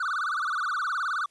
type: tone with vibrato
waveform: triangle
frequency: 1318.5 Hz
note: E6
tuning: in tune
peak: -24 dBFS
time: 0-1.26 s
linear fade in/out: 5 ms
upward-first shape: sine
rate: 19 Hz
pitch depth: 250 cents each way
effects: white hiss -67 dBFS RMS until 1.3 s + resampled to 24000 Hz